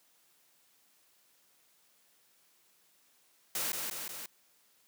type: noise with echo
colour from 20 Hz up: white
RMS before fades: -34 dBFS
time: 3.55-3.72 s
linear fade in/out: 2 ms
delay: 180 ms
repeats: 3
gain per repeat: -3 dB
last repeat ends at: 4.26 s
effects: white hiss -68 dBFS RMS until 4.87 s + high-pass 150 Hz 12 dB/octave